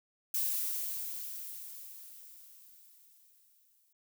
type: noise with exponential decay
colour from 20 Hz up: violet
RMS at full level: -31 dBFS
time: 0.34-3.93 s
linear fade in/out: 5 ms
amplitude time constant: 780 ms
effects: none